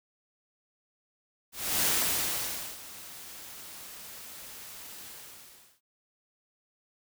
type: noise with ADSR envelope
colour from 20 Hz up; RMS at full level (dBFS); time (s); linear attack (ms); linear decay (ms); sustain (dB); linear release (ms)
white; -26; 1.52-5.81; 310; 940; -19; 740
effects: none